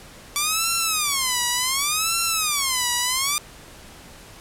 5% pulse tone with vibrato, 1146 Hz, D6, 43 cents flat, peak -8 dBFS, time 0.36-3.38 s, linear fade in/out 0 ms, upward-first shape sine, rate 0.68 Hz, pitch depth 290 cents each way, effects pink hiss -44 dBFS RMS until 4.4 s + low-pass 12000 Hz 12 dB/octave

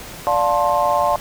sine chord, D minor seventh, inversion none, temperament just, 587.3 / 704.8 / 881 / 1057.2 Hz, D5 / F5 / A5 / C6, 0 / +16 / +2 / +18 cents, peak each -20 dBFS, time 0.27-1.16 s, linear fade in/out 0 ms, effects pink hiss -35 dBFS RMS until 1.2 s

